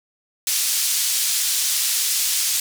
pink band-pass noise, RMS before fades -21 dBFS, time 0.47-2.6 s, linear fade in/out 2 ms, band 4700 to 14000 Hz, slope 12 dB/octave, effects none

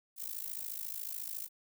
violet noise with amplitude modulation, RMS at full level -37 dBFS, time 0.16-1.49 s, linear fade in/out 50 ms, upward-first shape sine, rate 54 Hz, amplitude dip 90%, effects none

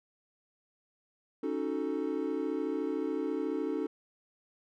triangle chord, D# half-diminished seventh, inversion third, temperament equal, 277.2 / 311.1 / 370 / 440 Hz, C#4 / D#4 / F#4 / A4, 0 / 0 / 0 / 0 cents, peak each -34 / -33 / -36 / -34 dBFS, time 1.43-3.87 s, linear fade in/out 5 ms, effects none

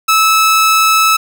sawtooth tone, 1304 Hz, E6, 19 cents flat, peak -4 dBFS, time 0.08-1.17 s, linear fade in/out 10 ms, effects 7-bit

